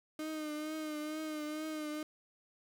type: tone with vibrato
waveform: 35% pulse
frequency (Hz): 307.1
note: D#4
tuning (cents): -23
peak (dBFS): -36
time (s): 0.19-2.03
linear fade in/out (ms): 2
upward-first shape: triangle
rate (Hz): 2.2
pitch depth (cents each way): 44
effects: none